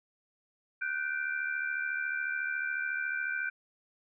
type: tone cluster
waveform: sine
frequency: 1470 / 1544 / 2358 Hz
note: F#6 / G6 / D7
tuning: -12 / -27 / +6 cents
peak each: -36 / -33 / -39 dBFS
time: 0.81-3.5 s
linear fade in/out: 10 ms
effects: none